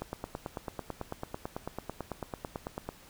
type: click train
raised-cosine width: 1 ms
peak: -21 dBFS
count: 27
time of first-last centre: 0.02-2.89 s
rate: 9.06 Hz
effects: pink hiss -55 dBFS RMS until 3.09 s